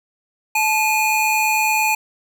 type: tone pair together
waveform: square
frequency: 867.3 / 2453 Hz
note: A5 / D#7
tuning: -25 / -25 cents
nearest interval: octave + tritone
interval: 1800 cents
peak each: -19 dBFS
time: 0.55-1.95 s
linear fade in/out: 5 ms
effects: none